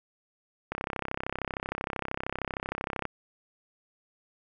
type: click train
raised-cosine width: 0.5 ms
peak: -16 dBFS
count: 78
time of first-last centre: 0.72-3.053 s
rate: 33 Hz
effects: none